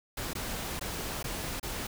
pink noise with dropouts, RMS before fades -36 dBFS, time 0.17-1.87 s, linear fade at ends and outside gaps 5 ms, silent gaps 0.334-0.351 / 0.795-0.81 / 1.229-1.241 / 1.598-1.629 s, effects none

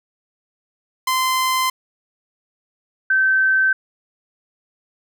sawtooth / sine tone pair in turn, 1035 / 1544.6 Hz, C6 / G6, -19 / -26 cents, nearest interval perfect fifth, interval 693 cents, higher second, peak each -13 dBFS, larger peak neither, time 1.07-1.7 / 3.1-3.73 s, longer neither, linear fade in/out 5 ms, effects none

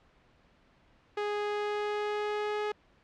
sawtooth tone with pitch glide, 414.7 to 420 Hz, G#4 to G#4, -3 to +19 cents, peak -26 dBFS, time 1.17-2.72 s, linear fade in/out 5 ms, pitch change +22 cents, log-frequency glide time 1.4-2.61 s, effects pink hiss -64 dBFS RMS until 3.03 s + low-pass 3000 Hz 12 dB/octave

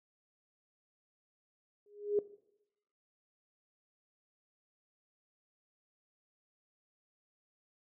sine tone with exponential growth, 412.4 Hz, G#4, 12 cents flat, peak -24 dBFS, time 1.86-2.19 s, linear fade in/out 2 ms, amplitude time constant 70 ms, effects noise-tail reverb RT60 0.8 s tail -18 dB re dry

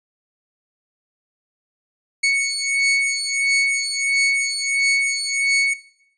sawtooth beating tone pair, 2217 / 2218.5 Hz, C#7 / C#7, 0 / +1 cents, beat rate 1.5 Hz, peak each -17 dBFS, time 2.23-5.74 s, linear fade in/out 10 ms, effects noise-tail reverb RT60 0.7 s tail -17 dB re dry + resampled to 22050 Hz

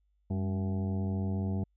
harmonic tone with a mistuned harmonic, 94.7 Hz, F#2, 41 cents sharp, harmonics 1 / 2 / 3 / 4 / 5 / 7 / 8 / 9, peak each -31 / -33 / -44 / -44 / -48 / -48 / -53 / -54 dBFS, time 0.3-1.64 s, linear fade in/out 5 ms, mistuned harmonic 2, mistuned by +79 cents, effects added 50 Hz sine -69 dBFS peak until 1.76 s

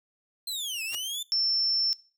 sawtooth linear two-way sweep, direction down then up, 4186 to 2535 to 3571 Hz, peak -28 dBFS, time 0.47-1.23 s, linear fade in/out 5 ms, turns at 0.83 s
white noise with exponential growth, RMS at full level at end -32 dBFS, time 0.87-0.95 s, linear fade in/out 1 ms, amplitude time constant 16 ms
sine tone, 5370 Hz, E8, 31 cents sharp, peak -22 dBFS, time 1.32-1.93 s, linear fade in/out 0 ms
effects noise-tail reverb RT60 0.4 s tail -22 dB re dry

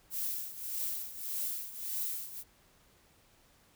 violet noise with tremolo, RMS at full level -34 dBFS, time 0.1-2.44 s, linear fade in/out 50 ms, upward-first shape triangle, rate 1.7 Hz, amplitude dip 80%, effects pink hiss -65 dBFS RMS until 3.75 s

